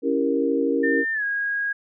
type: chord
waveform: sine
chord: C# diminished seventh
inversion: none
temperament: equal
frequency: 277.2 / 329.6 / 392 / 466.2 Hz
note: C#4 / E4 / G4 / Bb4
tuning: 0 / 0 / 0 / 0 cents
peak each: -23 / -26 / -28 / -23 dBFS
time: 0.02-1.05 s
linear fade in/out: 50 ms
type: tone with pitch glide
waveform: sine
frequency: 1800 to 1641.1 Hz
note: A6 to G#6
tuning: +39 to -21 cents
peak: -22 dBFS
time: 0.83-1.73 s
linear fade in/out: 10 ms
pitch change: -160 cents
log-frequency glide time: 1.13-1.24 s
effects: none